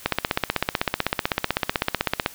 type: click train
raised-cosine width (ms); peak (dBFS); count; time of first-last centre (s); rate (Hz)
0.3; -3; 36; 0.06-2.261; 15.9
effects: white hiss -44 dBFS RMS until 2.34 s